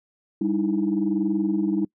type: tone cluster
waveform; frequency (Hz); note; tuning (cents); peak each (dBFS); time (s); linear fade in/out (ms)
sine; 198.1 / 302 / 323.1; G3 / D4 / E4; +18 / +48 / -35; -24 / -25 / -23; 0.41-1.85; 5
effects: noise-tail reverb RT60 0.1 s tail -25 dB re dry + tanh soft clip ceiling -13 dBFS